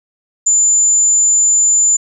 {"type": "tone", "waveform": "sine", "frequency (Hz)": 7080, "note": "A8", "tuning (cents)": 10, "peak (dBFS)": -8, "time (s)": [0.46, 1.97], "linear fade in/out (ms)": 10, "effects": []}